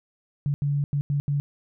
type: tone bursts at uneven times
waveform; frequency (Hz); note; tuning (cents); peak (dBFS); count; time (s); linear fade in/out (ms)
sine; 143.2; D3; -43; -21; 5; 0.46-0.54 / 0.62-0.84 / 0.93-1.01 / 1.1-1.2 / 1.28-1.4; 0
effects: none